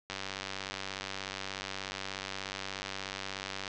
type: click train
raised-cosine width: 0.2 ms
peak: -19 dBFS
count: 347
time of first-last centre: 0.1-3.678 s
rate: 96.7 Hz
effects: low-pass 7000 Hz 12 dB/octave